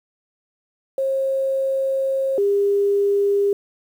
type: tone pair in turn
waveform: sine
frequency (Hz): 537 / 402.3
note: C5 / G4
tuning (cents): +45 / +45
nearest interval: perfect fourth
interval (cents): 500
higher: first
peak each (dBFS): -18 / -15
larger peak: second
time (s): 0.98-2.38 / 2.38-3.53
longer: first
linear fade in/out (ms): 2
effects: 8-bit